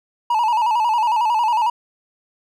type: tone with vibrato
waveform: triangle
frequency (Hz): 912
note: A#5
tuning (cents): -38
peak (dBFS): -13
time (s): 0.3-1.7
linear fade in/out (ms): 5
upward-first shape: square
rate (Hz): 11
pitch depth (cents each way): 84
effects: none